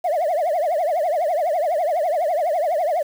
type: tone with vibrato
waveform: sine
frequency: 652 Hz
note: E5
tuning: 19 cents flat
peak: -16 dBFS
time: 0.04-3.03 s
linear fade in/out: 10 ms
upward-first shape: triangle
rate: 12 Hz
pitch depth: 250 cents each way
effects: tanh soft clip ceiling -14 dBFS + 7-bit